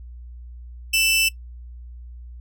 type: tone pair together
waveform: sawtooth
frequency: 2654 / 3000 Hz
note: E7 / F#7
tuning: +11 / +23 cents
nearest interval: major second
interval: 212 cents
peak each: -14 / -21 dBFS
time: 0.93-1.29 s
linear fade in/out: 10 ms
effects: noise-tail reverb RT60 0.1 s tail -20 dB re dry + added 60 Hz sine -36 dBFS peak until 2.4 s